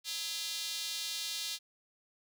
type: tone with high-pass filter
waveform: square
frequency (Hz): 185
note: F#3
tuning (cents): 0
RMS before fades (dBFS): -38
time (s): 0.04-1.59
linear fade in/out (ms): 50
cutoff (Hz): 3900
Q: 2.3
effects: none